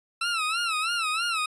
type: tone with vibrato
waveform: 20% pulse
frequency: 1327 Hz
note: E6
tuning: 11 cents sharp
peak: -20 dBFS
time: 0.21-1.46 s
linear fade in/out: 5 ms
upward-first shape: sine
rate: 3.1 Hz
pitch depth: 120 cents each way
effects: resampled to 22050 Hz